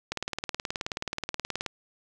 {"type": "click train", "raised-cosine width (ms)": 0.2, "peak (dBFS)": -13, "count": 30, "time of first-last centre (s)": [0.12, 1.663], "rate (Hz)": 18.8, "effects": []}